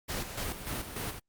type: noise with tremolo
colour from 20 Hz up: pink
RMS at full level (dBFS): -35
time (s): 0.08-1.2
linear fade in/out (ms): 20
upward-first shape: square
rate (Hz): 3.4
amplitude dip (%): 55
effects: Opus 48 kbps